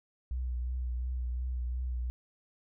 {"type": "tone with vibrato", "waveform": "sine", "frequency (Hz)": 61.9, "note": "B1", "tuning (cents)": 5, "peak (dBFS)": -31, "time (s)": [0.31, 2.1], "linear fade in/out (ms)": 0, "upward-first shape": "triangle", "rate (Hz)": 2.8, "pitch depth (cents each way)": 40, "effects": []}